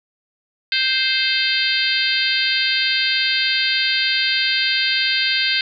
harmonic tone, 523.3 Hz, C5, in tune, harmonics 3 / 4 / 5 / 6 / 7 / 8 / 9, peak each -24 / -24 / -24 / -24 / -24 / -24 / -24 dBFS, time 0.72-5.61 s, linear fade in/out 2 ms, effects none

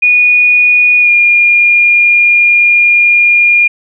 sine tone with pitch glide, 2458 to 2417 Hz, D#7 to D7, -22 to +49 cents, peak -4 dBFS, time 0.02-3.68 s, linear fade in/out 10 ms, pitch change -29 cents, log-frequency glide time 1.01-1.1 s, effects none

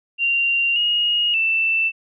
sine tone with pitch steps, 2769 / 2871 / 2663 Hz, F7 / F7 / E7, -15 / +47 / +17 cents, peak -16 dBFS, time 0.18-1.92 s, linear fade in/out 50 ms, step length 580 ms, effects none

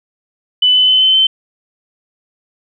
sine tone with pitch steps, 2998 / 3019 / 3040 / 3061 / 3082 Hz, F#7 / F#7 / F#7 / G7 / G7, +22 / +34 / +46 / -42 / -30 cents, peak -7 dBFS, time 0.62-1.27 s, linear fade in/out 5 ms, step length 130 ms, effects none

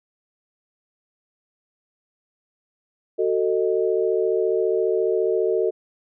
sine chord, D# diminished, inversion first, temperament just, 373.4 / 448 / 622.3 Hz, F#4 / A4 / D#5, +16 / +31 / 0 cents, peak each -22 / -21 / -27 dBFS, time 3.18-5.71 s, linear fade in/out 20 ms, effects none

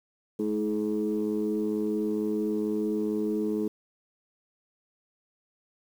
sine tone cluster, 213.3 / 319.9 / 424.3 Hz, G#3 / D#4 / G#4, +46 / +48 / +37 cents, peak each -29 dBFS, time 0.39-3.68 s, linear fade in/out 5 ms, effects tanh soft clip ceiling -19 dBFS + 9-bit

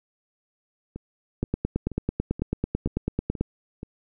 two click trains, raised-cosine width 3 ms, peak -22 / -11 dBFS, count 7 / 19, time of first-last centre 0.96-3.831 / 1.43-3.41 s, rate 2.09 / 9.09 Hz, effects none

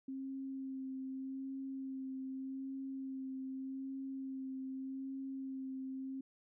sine tone with vibrato, 266.2 Hz, C4, 30 cents sharp, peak -40 dBFS, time 0.08-6.21 s, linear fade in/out 5 ms, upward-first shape sine, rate 0.83 Hz, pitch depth 16 cents each way, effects none

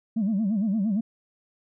sine tone with vibrato, 207.7 Hz, G#3, in tune, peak -20 dBFS, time 0.16-1.01 s, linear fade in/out 10 ms, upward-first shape sine, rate 8.7 Hz, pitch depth 170 cents each way, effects tanh soft clip ceiling -19 dBFS

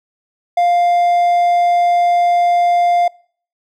triangle tone, 700 Hz, F5, 4 cents sharp, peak -8 dBFS, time 0.57-3.08 s, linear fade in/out 5 ms, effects noise-tail reverb RT60 0.5 s tail -25 dB re dry

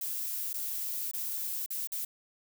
violet noise with dropouts, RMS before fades -35 dBFS, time 0.01-2.05 s, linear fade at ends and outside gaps 5 ms, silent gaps 0.532-0.54 / 1.114-1.135 / 1.662-1.704 / 1.873-1.919 s, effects none

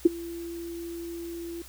sine tone with ADSR envelope, 339.5 Hz, F4, 49 cents flat, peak -10 dBFS, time 0.05-1.62 s, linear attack 8 ms, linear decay 19 ms, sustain -24 dB, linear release 3 ms, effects added 60 Hz sine -49 dBFS peak until 1.68 s + white hiss -49 dBFS RMS until 1.68 s

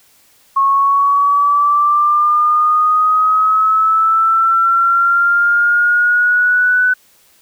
sine linear sweep, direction up, 1091 to 1500 Hz, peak -9 dBFS, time 0.56-6.94 s, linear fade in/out 10 ms, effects white hiss -51 dBFS RMS until 7.41 s

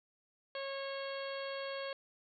harmonic tone, 547 Hz, C#5, 23 cents flat, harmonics 1 / 2 / 3 / 4 / 5 / 6 / 7 / 8, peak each -40 / -47 / -48 / -51 / -52 / -50 / -56 / -51 dBFS, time 0.55-1.93 s, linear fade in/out 2 ms, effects none

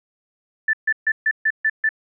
sine tone bursts, 1760 Hz, A6, in tune, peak -15 dBFS, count 7, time 0.68-1.891 s, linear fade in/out 5 ms, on 53 ms, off 140 ms, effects none

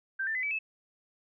sine tone with pitch steps, 1568 / 1780.5 / 2022 / 2296 / 2607 Hz, G6 / A6 / B6 / D7 / E7, 0 / +20 / +40 / -40 / -20 cents, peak -29 dBFS, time 0.19-0.59 s, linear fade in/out 10 ms, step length 80 ms, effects none

